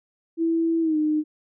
sine tone with pitch glide, 329.6 to 305.8 Hz, E4 to D#4, 0 to -30 cents, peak -19 dBFS, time 0.37-1.24 s, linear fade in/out 50 ms, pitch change -130 cents, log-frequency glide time 0.81-0.97 s, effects none

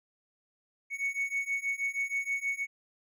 triangle beating tone pair, 2217 / 2223.3 Hz, C#7 / C#7, 0 / +5 cents, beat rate 6.3 Hz, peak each -32 / -31 dBFS, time 0.9-2.67 s, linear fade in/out 50 ms, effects none

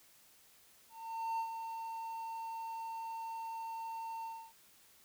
triangle tone with ADSR envelope, 906 Hz, A#5, 50 cents flat, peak -31 dBFS, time 0.89-4.53 s, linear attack 500 ms, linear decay 78 ms, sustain -7 dB, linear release 280 ms, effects white hiss -64 dBFS RMS until 5.04 s

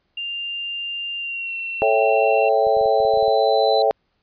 sine tone with pitch glide, 2794 to 2714 Hz, F7 to E7, 0 to +50 cents, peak -25 dBFS, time 0.17-2.49 s, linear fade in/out 5 ms, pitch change -50 cents, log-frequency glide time 1.17-1.56 s
sine tone with exponential growth, 4011 Hz, B7, 26 cents sharp, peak -24 dBFS, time 1.47-3.82 s, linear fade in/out 1 ms, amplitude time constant 510 ms
sine chord, A dominant seventh, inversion none, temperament equal, 440 / 554.4 / 659.3 / 784 Hz, A4 / C#5 / E5 / G5, 0 / 0 / 0 / 0 cents, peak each -20 dBFS, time 1.82-3.91 s, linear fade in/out 0 ms
clicks, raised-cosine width 5 ms, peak -30 dBFS, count 10, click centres 2.669 / 2.769 / 2.812 / 2.858 / 3.003 / 3.051 / 3.138 / 3.173 / 3.227 / 3.281 s
effects pink hiss -69 dBFS RMS until 4.22 s + resampled to 11025 Hz

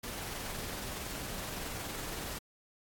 pink noise with amplitude modulation, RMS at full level -39 dBFS, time 0.03-2.39 s, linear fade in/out 10 ms, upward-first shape sine, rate 21.5 Hz, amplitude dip 25%, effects AAC 64 kbps

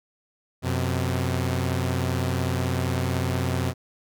sawtooth tone pair together, 90.5 / 127.8 Hz, F#2 / C3, -38 / -40 cents, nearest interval tritone, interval 598 cents, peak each -22 dBFS, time 0.62-3.74 s, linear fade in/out 50 ms, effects none

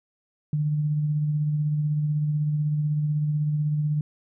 sine tone with tremolo, 150 Hz, D3, 37 cents sharp, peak -20 dBFS, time 0.53-4.01 s, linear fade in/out 2 ms, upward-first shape sine, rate 16 Hz, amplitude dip 30%, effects none

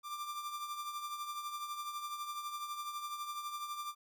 45% pulse tone with tremolo, 1185 Hz, D6, 15 cents sharp, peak -37 dBFS, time 0.03-3.95 s, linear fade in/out 50 ms, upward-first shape triangle, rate 12 Hz, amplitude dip 60%, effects none

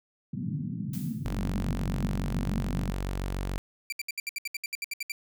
white band-pass noise, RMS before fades -33 dBFS, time 0.33-2.9 s, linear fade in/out 5 ms, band 110 to 240 Hz, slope 48 dB/octave
blue noise with exponential decay, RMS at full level -41 dBFS, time 0.93-1.49 s, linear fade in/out 5 ms, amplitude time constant 120 ms
sawtooth tone, 47 Hz, F#1, 28 cents sharp, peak -26 dBFS, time 1.25-3.58 s, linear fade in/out 0 ms
sawtooth tone bursts, 2349 Hz, D7, in tune, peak -27 dBFS, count 14, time 3.9-5.12 s, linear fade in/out 2 ms, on 24 ms, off 68 ms
effects none

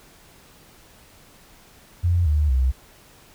sine tone with pitch steps, 87.31 / 75.13 / 64.66 Hz, F2 / D2 / C2, 0 / +40 / -20 cents, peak -16 dBFS, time 2.03-2.72 s, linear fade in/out 20 ms, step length 230 ms, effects pink hiss -51 dBFS RMS until 3.34 s

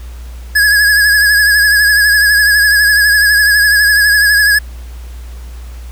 square tone with vibrato, 1674 Hz, G#6, 13 cents sharp, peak -7 dBFS, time 0.55-4.59 s, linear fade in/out 10 ms, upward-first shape triangle, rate 12 Hz, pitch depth 57 cents each way, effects added 60 Hz sine -25 dBFS peak until 5.91 s + pink hiss -41 dBFS RMS until 5.91 s

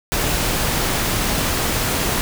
pink noise, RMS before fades -20 dBFS, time 0.12-2.21 s, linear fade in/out 0 ms, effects none

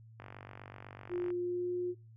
click train, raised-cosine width 0.5 ms, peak -32 dBFS, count 54, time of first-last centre 0.2-1.304 s, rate 48 Hz
sine tone with pitch glide, 353.6 to 357.1 Hz, F4 to F4, +22 to +39 cents, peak -32 dBFS, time 1.09-1.95 s, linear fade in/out 50 ms, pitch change +17 cents, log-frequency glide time 1.4-1.74 s
effects noise-tail reverb RT60 0.3 s tail -25 dB re dry + added 112 Hz sine -53 dBFS peak until 2.16 s

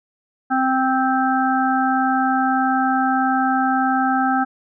harmonic tone, 261.6 Hz, C4, in tune, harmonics 1 / 3 / 5 / 6, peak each -20 / -19 / -23 / -25 dBFS, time 0.5-4.45 s, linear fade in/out 20 ms, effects none

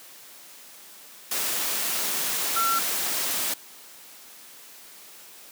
sine tone in noise, 1355 Hz, E6, 47 cents sharp, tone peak -22 dBFS, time 2.56-2.79 s, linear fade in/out 5 ms, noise white, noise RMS -27 dBFS, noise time 1.31-3.54 s, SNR +2 dB, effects white hiss -47 dBFS RMS until 5.51 s + high-pass 200 Hz 12 dB/octave

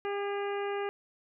harmonic tone with a mistuned harmonic, 402.8 Hz, G4, 47 cents sharp, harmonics 1 / 2 / 3 / 4 / 5 / 6 / 7, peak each -32 / -38 / -42 / -44 / -46 / -48 / -49 dBFS, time 0.05-0.89 s, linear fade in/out 0 ms, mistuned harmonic 4, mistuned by +23 cents, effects none

